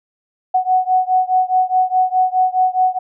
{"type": "beating tone pair", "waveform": "sine", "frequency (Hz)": [740, 744.8], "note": ["F#5", "F#5"], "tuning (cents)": [0, 11], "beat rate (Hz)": 4.8, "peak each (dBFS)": [-15, -16], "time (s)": [0.54, 2.99], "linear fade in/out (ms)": 10, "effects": []}